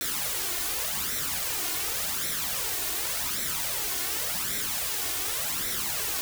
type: noise with flanger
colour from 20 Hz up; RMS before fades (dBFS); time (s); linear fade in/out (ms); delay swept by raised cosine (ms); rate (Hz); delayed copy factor
white; -30; 0.01-6.21; 0; 0.52 to 2.82; 0.88; +0.65
effects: none